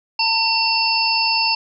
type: harmonic tone with a mistuned harmonic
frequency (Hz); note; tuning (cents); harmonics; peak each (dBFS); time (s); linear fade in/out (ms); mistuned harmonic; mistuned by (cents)
905; A5; +48; 1 / 3 / 5 / 6; -21 / -21 / -21 / -21; 0.19-1.55; 5; 6; -100
effects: none